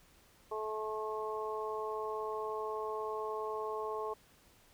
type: harmonic tone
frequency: 216.4 Hz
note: A3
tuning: 29 cents flat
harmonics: 2 / 3 / 4 / 5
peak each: -38 / -45 / -43 / -41 dBFS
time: 0.51-4.14 s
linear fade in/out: 10 ms
effects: pink hiss -64 dBFS RMS until 4.73 s